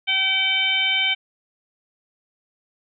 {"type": "harmonic tone with a mistuned harmonic", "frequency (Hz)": 769, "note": "G5", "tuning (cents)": -33, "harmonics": [1, 2, 3, 4, 5], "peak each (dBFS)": [-33, -31, -21, -21, -29], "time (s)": [0.07, 1.15], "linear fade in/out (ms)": 20, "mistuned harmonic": 5, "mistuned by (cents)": -88, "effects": []}